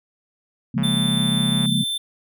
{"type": "chord", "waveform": "sine", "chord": "Bb minor seventh", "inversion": "first", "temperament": "equal with one note detuned", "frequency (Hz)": [138.59, 173.21, 207.7, 233.1], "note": ["Db3", "F3", "Ab3", "Bb3"], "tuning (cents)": [0, -14, 0, 0], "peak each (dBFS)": -24, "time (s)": [0.74, 1.84], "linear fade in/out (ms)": 10}
{"type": "click train", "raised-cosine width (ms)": 0.5, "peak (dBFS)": -20, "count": 122, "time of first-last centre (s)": [0.78, 1.657], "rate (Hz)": 138}
{"type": "tone", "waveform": "square", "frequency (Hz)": 3549, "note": "A7", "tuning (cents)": 14, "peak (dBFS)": -23, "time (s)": [0.83, 1.98], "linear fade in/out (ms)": 10}
{"effects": []}